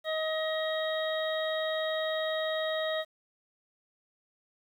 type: harmonic tone with a mistuned harmonic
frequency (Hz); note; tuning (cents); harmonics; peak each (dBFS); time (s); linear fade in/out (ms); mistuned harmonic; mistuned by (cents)
631; D#5; +24; 1 / 2 / 3 / 5 / 6; -30 / -40 / -37 / -43 / -38; 0.04-3.05; 50; 5; +41
effects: 10-bit